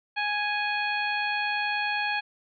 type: harmonic tone with a mistuned harmonic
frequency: 830.6 Hz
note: G#5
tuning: in tune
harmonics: 1 / 2 / 3 / 4 / 5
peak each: -30 / -30 / -30 / -38 / -38 dBFS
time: 0.16-2.21 s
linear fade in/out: 20 ms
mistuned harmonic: 5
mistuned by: +60 cents
effects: none